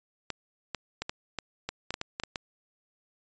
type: clicks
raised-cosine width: 0.2 ms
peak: -15 dBFS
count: 12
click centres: 0.303 / 0.747 / 1.02 / 1.095 / 1.387 / 1.69 / 1.906 / 1.941 / 2.014 / 2.199 / 2.236 / 2.358 s
effects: resampled to 16000 Hz